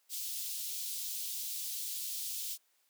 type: high-pass noise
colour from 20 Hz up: white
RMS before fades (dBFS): -39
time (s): 0.09-2.58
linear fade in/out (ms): 50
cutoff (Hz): 3300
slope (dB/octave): 24
effects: white hiss -73 dBFS RMS until 2.89 s + high-pass 400 Hz 12 dB/octave